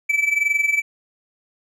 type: tone with amplitude modulation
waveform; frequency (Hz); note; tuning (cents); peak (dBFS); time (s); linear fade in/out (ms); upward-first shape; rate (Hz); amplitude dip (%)
triangle; 2310; D7; -29; -12; 0.09-0.82; 10; sine; 21.9; 75
effects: none